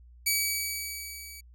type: tone with level ramp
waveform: 10% pulse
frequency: 2281 Hz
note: C#7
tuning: 49 cents sharp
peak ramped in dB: -14 to -35 dBFS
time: 0.26-1.41 s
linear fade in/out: 10 ms
effects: added 60 Hz sine -50 dBFS peak until 1.54 s